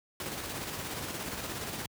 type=noise with tremolo; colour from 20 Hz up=pink; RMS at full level=-36 dBFS; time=0.2-1.86 s; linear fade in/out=2 ms; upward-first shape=square; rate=17 Hz; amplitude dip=30%; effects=high-pass 80 Hz 12 dB/octave